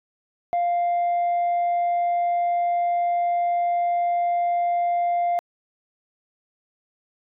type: tone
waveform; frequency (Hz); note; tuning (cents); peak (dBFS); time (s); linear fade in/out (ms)
sine; 698; F5; -1; -17; 0.53-5.39; 0
effects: tanh soft clip ceiling -18 dBFS